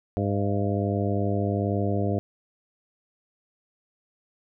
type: harmonic tone with a mistuned harmonic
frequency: 101.4 Hz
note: G#2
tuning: 41 cents flat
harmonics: 1 / 2 / 3 / 4 / 5 / 6 / 7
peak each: -26 / -29 / -31 / -32 / -33 / -34 / -34 dBFS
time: 0.17-2.19 s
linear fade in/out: 0 ms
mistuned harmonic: 7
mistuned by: -48 cents
effects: none

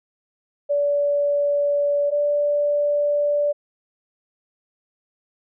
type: tone pair in turn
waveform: sine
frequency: 576 / 583.4 Hz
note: D5 / D5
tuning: -34 / -12 cents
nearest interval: unison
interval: 22 cents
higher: second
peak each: -17 dBFS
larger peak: neither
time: 0.69-2.11 / 2.11-3.53 s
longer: neither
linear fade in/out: 20 ms
effects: none

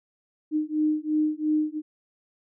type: beating tone pair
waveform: sine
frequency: 305 / 307.9 Hz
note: D#4 / D#4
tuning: -34 / -18 cents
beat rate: 2.9 Hz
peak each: -25 dBFS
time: 0.51-1.82 s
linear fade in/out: 50 ms
effects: none

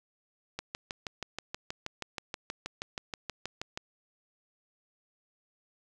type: click train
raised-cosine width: 0.2 ms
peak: -18 dBFS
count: 21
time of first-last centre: 0.59-3.775 s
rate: 6.28 Hz
effects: none

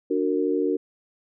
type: chord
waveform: sine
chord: D augmented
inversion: none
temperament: just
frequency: 293.7 / 367.1 / 458.9 Hz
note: D4 / F#4 / A#4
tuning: 0 / -14 / -27 cents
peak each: -25 dBFS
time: 0.1-0.77 s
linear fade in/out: 10 ms
effects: none

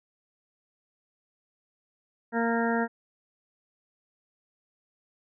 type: harmonic tone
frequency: 231.4 Hz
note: A#3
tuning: 13 cents flat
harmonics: 1 / 2 / 3 / 4 / 6 / 7 / 8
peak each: -27 / -30 / -32 / -33 / -35 / -35 / -36 dBFS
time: 2.32-2.88 s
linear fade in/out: 50 ms
effects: none

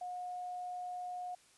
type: tone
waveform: sine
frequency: 721 Hz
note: F#5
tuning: 45 cents flat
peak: -39 dBFS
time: 0.01-1.35 s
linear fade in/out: 5 ms
effects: white hiss -65 dBFS RMS until 1.57 s + resampled to 24000 Hz

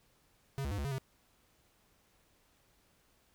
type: tone with pitch steps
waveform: square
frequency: 137.4 / 69.9 / 101.4 / 70.7 / 139.5 / 132.7 Hz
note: C#3 / C#2 / G#2 / C#2 / C#3 / C3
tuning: -15 / +15 / -41 / +35 / +11 / +25 cents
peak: -35 dBFS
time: 0.58-0.982 s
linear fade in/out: 0 ms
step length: 67 ms
effects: pink hiss -70 dBFS RMS until 3.34 s

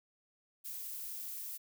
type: noise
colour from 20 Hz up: violet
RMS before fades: -43 dBFS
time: 0.64-1.58 s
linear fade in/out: 20 ms
effects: none

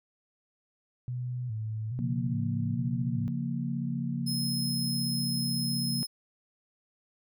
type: tone with vibrato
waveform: sine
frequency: 116.54 Hz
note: A#2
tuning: in tune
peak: -31 dBFS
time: 1.08-3.28 s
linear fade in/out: 0 ms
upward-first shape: square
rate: 1.2 Hz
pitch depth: 110 cents each way
type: chord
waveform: sine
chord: Bb minor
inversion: first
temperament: equal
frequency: 138.59 / 174.61 / 233.1 Hz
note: Db3 / F3 / Bb3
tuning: 0 / 0 / 0 cents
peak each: -33 / -35 / -33 dBFS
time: 1.99-6.03 s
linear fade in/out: 0 ms
type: tone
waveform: sawtooth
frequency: 5150 Hz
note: E8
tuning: 41 cents flat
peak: -29 dBFS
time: 4.26-6.07 s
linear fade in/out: 20 ms
effects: none

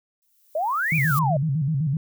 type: noise with exponential growth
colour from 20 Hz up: violet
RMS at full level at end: -29 dBFS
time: 0.22-1.19 s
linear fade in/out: 0 ms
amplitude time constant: 210 ms
type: exponential two-way sweep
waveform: sine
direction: up then down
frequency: 587.3 to 2489 to 587.3 Hz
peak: -21 dBFS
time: 0.55-1.37 s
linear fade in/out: 5 ms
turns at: 0.96 s
type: tone with vibrato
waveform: sine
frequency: 146.83 Hz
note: D3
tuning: in tune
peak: -20 dBFS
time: 0.92-1.97 s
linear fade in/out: 2 ms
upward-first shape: square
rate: 7.9 Hz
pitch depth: 140 cents each way
effects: none

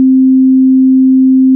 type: tone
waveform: sine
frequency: 261.6 Hz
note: C4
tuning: in tune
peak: -3 dBFS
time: 0-1.55 s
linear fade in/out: 0 ms
effects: none

